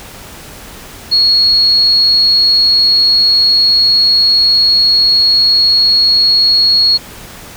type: tone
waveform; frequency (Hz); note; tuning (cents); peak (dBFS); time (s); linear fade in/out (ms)
sine; 4323; C#8; -44; -6; 1.11-6.98; 20
effects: pink hiss -32 dBFS RMS until 7.56 s